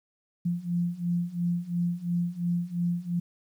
sine beating tone pair, 172.1 / 175 Hz, F3 / F3, -25 / +4 cents, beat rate 2.9 Hz, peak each -30 / -28 dBFS, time 0.45-3.2 s, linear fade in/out 10 ms, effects 10-bit

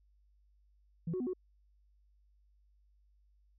sine tone with pitch steps, 166 / 369 / 249 / 367.9 Hz, E3 / F#4 / B3 / F#4, +12 / -5 / +14 / -10 cents, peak -32 dBFS, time 1.07-1.334 s, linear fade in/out 5 ms, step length 66 ms, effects tanh soft clip ceiling -30 dBFS + added 50 Hz sine -65 dBFS peak until 3.58 s

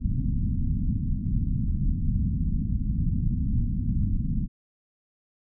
pink low-pass noise, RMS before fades -25 dBFS, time 0-4.48 s, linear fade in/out 50 ms, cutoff 240 Hz, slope 48 dB/octave, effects none

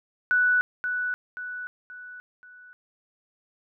sine tone with echo, 1482 Hz, F#6, 2 cents sharp, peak -18 dBFS, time 0.31-0.61 s, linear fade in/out 0 ms, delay 530 ms, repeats 4, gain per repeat -7 dB, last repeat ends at 2.73 s, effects none

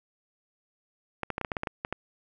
clicks, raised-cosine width 0.5 ms, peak -15 dBFS, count 11, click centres 1.233 / 1.303 / 1.381 / 1.413 / 1.448 / 1.518 / 1.568 / 1.634 / 1.672 / 1.849 / 1.926 s, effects none

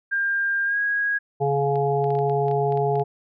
sine tone with pitch glide, 1600 to 1647.8 Hz, G6 to G#6, +35 to -14 cents, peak -20 dBFS, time 0.11-1.19 s, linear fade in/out 20 ms, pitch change +51 cents, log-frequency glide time 0.65-0.78 s
harmonic tone, 140.4 Hz, C#3, 22 cents sharp, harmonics 1 / 3 / 5 / 6, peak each -25 / -22 / -25 / -28 dBFS, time 1.4-3.04 s, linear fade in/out 20 ms
clicks, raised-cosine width 0.3 ms, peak -28 dBFS, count 12, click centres 1.757 / 2.042 / 2.105 / 2.152 / 2.189 / 2.297 / 2.483 / 2.513 / 2.723 / 2.774 / 2.956 / 2.997 s
effects none

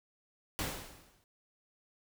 pink noise with exponential decay, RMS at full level -33 dBFS, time 0.59-1.24 s, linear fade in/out 0 ms, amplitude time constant 140 ms, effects none

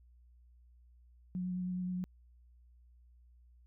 sine tone with vibrato, 181.6 Hz, F#3, 32 cents flat, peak -34 dBFS, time 1.35-2.04 s, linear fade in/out 0 ms, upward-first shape sine, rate 9.5 Hz, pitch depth 14 cents each way, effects added 60 Hz sine -59 dBFS peak until 3.66 s

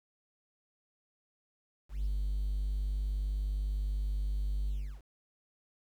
triangle tone with ADSR envelope, 49.83 Hz, G1, 29 cents sharp, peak -25 dBFS, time 1.89-5.02 s, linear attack 170 ms, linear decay 12 ms, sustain -2 dB, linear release 340 ms, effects tanh soft clip ceiling -25 dBFS + 10-bit

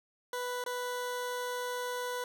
20% pulse tone with dropouts, 493.9 Hz, B4, in tune, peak -29 dBFS, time 0.33-2.24 s, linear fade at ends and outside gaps 2 ms, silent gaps 0.64-0.662 s, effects none

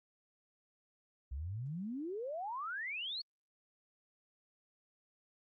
sine exponential sweep, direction up, 61.74 to 4495 Hz, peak -38 dBFS, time 1.31-3.22 s, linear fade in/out 10 ms, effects Opus 48 kbps

